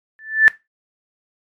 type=tone with exponential growth; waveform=sine; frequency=1759 Hz; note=A6; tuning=1 cent flat; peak=-3 dBFS; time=0.19-0.48 s; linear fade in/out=0 ms; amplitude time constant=62 ms; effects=noise-tail reverb RT60 0.2 s tail -18 dB re dry + MP3 64 kbps